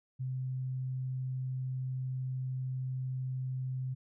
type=tone; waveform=sine; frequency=129.5 Hz; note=C3; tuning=17 cents flat; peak=-33 dBFS; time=0.19-3.95 s; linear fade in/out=20 ms; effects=none